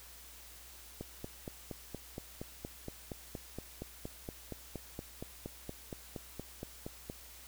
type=click train; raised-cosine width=2 ms; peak=-27 dBFS; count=27; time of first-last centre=1.01-7.099 s; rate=4.27 Hz; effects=added 60 Hz sine -58 dBFS peak until 7.47 s + white hiss -54 dBFS RMS until 7.47 s